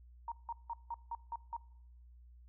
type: tone bursts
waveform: sine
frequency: 933 Hz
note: A#5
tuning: 1 cent sharp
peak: -37 dBFS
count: 7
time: 0.28-1.566 s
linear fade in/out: 2 ms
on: 38 ms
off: 170 ms
effects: noise-tail reverb RT60 0.9 s tail -24 dB re dry + added 60 Hz sine -55 dBFS peak until 2.48 s